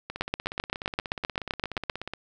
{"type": "two click trains", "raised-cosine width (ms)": 0.3, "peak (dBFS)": [-18, -10], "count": [35, 14], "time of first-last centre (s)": [[0.1, 2.136], [0.21, 1.898]], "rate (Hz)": [16.7, 7.7], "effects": []}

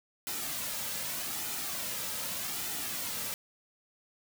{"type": "noise with flanger", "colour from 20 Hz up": "white", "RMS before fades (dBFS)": -36, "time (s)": [0.27, 3.34], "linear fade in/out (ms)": 0, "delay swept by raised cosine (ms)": [1.8, 2.8], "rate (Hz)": 0.83, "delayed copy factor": -0.5, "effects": []}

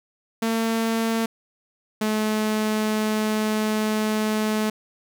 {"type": "tone pair in turn", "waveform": "sawtooth", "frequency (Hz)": [226.1, 215.3], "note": ["A3", "A3"], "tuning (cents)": [47, -37], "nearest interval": "minor second", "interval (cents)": 84, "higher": "first", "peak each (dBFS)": -17, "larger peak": "neither", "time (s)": [[0.42, 1.26], [2.01, 4.7]], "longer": "second", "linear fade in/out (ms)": 5, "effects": []}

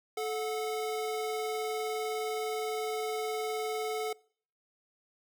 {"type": "tone pair together", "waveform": "square", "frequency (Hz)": [434.1, 730], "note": ["A4", "F#5"], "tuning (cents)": [-23, -24], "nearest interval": "major sixth", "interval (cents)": 899, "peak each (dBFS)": [-34, -38], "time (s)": [0.17, 4.13], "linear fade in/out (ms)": 5, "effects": ["noise-tail reverb RT60 0.5 s tail -23 dB re dry"]}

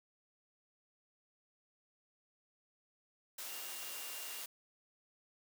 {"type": "tone in noise", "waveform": "sine", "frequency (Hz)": 2794, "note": "F7", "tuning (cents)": 0, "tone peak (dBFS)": -53, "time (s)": [3.48, 4.42], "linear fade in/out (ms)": 5, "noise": "white", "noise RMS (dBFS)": -45, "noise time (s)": [3.38, 4.46], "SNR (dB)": -11, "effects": ["high-pass 400 Hz 12 dB/octave"]}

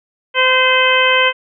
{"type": "harmonic tone", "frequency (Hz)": 515, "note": "C5", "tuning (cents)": -28, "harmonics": [1, 2, 3, 4, 5, 6], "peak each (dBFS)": [-17, -17, -17, -17, -17, -17], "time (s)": [0.34, 1.33], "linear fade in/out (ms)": 50, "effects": []}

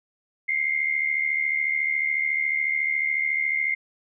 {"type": "tone pair together", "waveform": "sine", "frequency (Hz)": [2094, 2168], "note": ["C7", "C#7"], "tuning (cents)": [1, -39], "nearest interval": "minor second", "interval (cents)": 60, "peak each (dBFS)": [-23, -27], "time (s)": [0.48, 3.75], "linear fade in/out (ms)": 10, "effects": []}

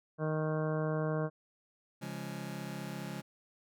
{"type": "harmonic tone", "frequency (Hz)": 155.56, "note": "D#3", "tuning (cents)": 0, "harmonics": [1, 2, 3, 4, 5, 6, 7, 8, 9, 10], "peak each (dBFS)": [-33, -40, -37, -38, -48, -52, -44, -54, -48, -49], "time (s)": [0.18, 1.3], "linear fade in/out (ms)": 50}
{"type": "chord", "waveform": "sawtooth", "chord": "Db major", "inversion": "none", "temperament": "just", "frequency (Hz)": [138.59, 173.24, 207.9], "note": ["Db3", "F3", "Ab3"], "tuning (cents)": [0, -14, 2], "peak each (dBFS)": -39, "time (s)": [2.01, 3.22], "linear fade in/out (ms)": 20}
{"effects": []}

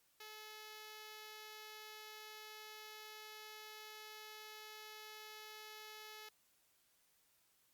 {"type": "tone", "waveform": "5% pulse", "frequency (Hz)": 429.4, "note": "A4", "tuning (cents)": -42, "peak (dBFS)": -40, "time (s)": [0.2, 6.29], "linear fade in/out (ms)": 5, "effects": ["white hiss -75 dBFS RMS until 7.73 s", "Opus 48 kbps"]}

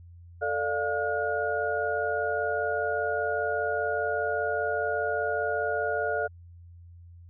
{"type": "tone cluster", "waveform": "sine", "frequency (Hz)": [442.6, 594, 699, 1438], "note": ["A4", "D5", "F5", "F#6"], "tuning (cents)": [10, 20, 1, -50], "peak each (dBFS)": -31, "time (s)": [0.41, 6.28], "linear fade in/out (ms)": 20, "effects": ["added 86 Hz sine -46 dBFS peak until 7.29 s"]}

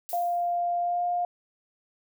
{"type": "noise with exponential decay", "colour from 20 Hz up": "violet", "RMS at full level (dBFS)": -36, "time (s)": [0.09, 0.6], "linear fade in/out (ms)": 0, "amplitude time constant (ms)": 110}
{"type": "tone with pitch glide", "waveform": "sine", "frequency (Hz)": [698.5, 706.2], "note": ["F5", "F5"], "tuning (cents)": [0, 19], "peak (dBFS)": -24, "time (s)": [0.13, 1.25], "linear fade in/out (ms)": 2, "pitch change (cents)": 19, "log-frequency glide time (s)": [0.8, 1.03]}
{"effects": []}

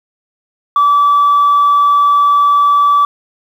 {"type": "tone", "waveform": "sine", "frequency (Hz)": 1154, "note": "D6", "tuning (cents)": -31, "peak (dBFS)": -5, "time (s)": [0.76, 3.05], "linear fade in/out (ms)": 2, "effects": ["tanh soft clip ceiling -4 dBFS", "7-bit"]}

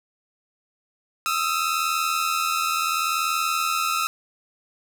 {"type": "tone pair together", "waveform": "sawtooth", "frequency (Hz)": [1261, 1341.7], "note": ["D#6", "E6"], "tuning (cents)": [23, 30], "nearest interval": "minor second", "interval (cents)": 107, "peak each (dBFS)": [-21, -21], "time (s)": [1.26, 4.07], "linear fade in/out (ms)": 0, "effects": []}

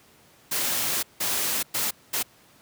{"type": "noise bursts at uneven times", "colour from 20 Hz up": "white", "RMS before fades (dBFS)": -26, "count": 4, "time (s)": [[0.51, 1.03], [1.2, 1.63], [1.74, 1.91], [2.13, 2.23]], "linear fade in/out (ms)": 10, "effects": ["pink hiss -56 dBFS RMS until 2.61 s", "high-pass 100 Hz 12 dB/octave"]}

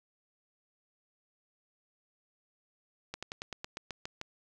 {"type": "slowing click train", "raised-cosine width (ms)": 0.2, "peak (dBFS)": -21, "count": 10, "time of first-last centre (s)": [3.14, 4.214], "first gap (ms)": 86, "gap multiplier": 1.08, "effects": []}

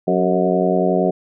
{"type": "harmonic tone with a mistuned harmonic", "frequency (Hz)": 90.7, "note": "F#2", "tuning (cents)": -34, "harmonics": [2, 3, 4, 5, 6, 7, 8], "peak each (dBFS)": [-20, -24, -20, -23, -24, -21, -24], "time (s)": [0.07, 1.11], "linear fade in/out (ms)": 10, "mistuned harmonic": 4, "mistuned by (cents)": 53, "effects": []}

